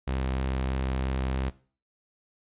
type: tone with vibrato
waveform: sawtooth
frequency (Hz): 65.5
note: C2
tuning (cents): +2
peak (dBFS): -23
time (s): 0.07-1.5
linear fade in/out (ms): 10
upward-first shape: triangle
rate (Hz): 3.2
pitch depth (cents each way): 14
effects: noise-tail reverb RT60 0.4 s tail -18 dB re dry + resampled to 8000 Hz